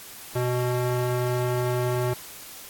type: tone with band-pass filter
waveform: square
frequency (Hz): 123.8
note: B2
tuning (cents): +5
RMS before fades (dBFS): -25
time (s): 0.35-2.14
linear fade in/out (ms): 10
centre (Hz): 530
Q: 0.63
effects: white hiss -42 dBFS RMS until 2.69 s + AAC 64 kbps